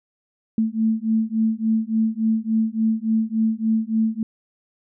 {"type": "beating tone pair", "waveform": "sine", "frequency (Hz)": [220, 223.5], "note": ["A3", "A3"], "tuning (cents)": [0, 27], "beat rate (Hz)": 3.5, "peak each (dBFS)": -21, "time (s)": [0.58, 4.23], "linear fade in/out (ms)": 2, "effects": []}